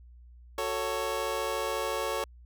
25% pulse chord, F# minor, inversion none, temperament just, 370 / 444 / 555 Hz, F#4 / A4 / C#5, 0 / +16 / +2 cents, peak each -34 / -30 / -29 dBFS, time 0.58-2.24 s, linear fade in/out 2 ms, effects added 60 Hz sine -49 dBFS peak until 2.45 s

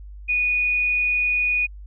sine tone, 2467 Hz, D#7, 15 cents flat, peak -18 dBFS, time 0.28-1.67 s, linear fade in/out 20 ms, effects added 50 Hz sine -36 dBFS peak until 1.86 s

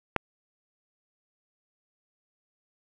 click, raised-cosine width 0.5 ms, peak -8 dBFS, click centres 0.163 s, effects none

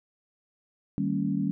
sine chord, Eb dominant seventh, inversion none, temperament equal with one note detuned, 155.56 / 196 / 228.8 / 277.2 Hz, Eb3 / G3 / Bb3 / Db4, 0 / 0 / -32 / 0 cents, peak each -32 / -28 / -33 / -30 dBFS, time 0.98-1.51 s, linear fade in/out 0 ms, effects none

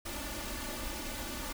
pink noise with comb filter, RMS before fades -39 dBFS, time 0.05-1.53 s, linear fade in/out 10 ms, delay 3.4 ms, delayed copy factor +1, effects none

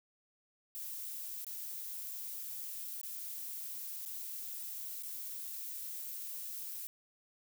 violet noise with dropouts, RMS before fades -43 dBFS, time 0.75-6.87 s, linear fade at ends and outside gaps 0 ms, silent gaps 1.446-1.467 / 3.013-3.032 / 4.052-4.06 / 5.025-5.033 s, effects none

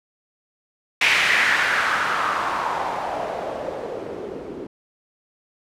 blue noise with low-pass filter sweep, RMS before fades -23 dBFS, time 1.01-4.67 s, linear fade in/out 5 ms, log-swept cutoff 2400 to 330 Hz, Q 2.9, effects none

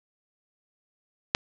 click, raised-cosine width 0.2 ms, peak -3 dBFS, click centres 1.349 s, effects low-pass 6000 Hz 12 dB/octave

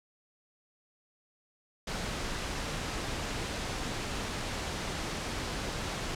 pink noise, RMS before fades -35 dBFS, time 1.87-6.15 s, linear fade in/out 5 ms, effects low-pass 7000 Hz 12 dB/octave

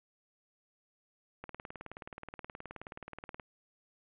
click train, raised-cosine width 0.5 ms, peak -28 dBFS, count 38, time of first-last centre 1.44-3.398 s, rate 18.9 Hz, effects resampled to 8000 Hz + 11-bit

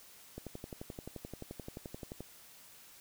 click train, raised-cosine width 2 ms, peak -29 dBFS, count 22, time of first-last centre 0.38-2.206 s, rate 11.5 Hz, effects white hiss -57 dBFS RMS until 3 s

